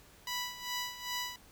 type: tone with tremolo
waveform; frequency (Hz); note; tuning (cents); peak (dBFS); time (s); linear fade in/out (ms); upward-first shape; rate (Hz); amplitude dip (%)
10% pulse; 986; B5; -3; -25; 0.27-1.36; 2; sine; 2.5; 75
effects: pink hiss -59 dBFS RMS until 1.51 s